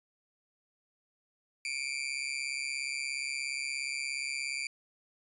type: tone with amplitude modulation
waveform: sawtooth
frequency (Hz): 2355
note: D7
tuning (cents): +4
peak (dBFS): -26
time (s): 1.65-4.67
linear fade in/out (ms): 2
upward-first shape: sine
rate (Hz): 137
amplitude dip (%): 90
effects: resampled to 24000 Hz